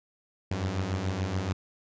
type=beating tone pair; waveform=sawtooth; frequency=89.5 / 96.5 Hz; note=F2 / G2; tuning=+43 / -27 cents; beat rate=7 Hz; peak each=-29 / -26 dBFS; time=0.51-1.53 s; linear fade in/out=5 ms; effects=resampled to 16000 Hz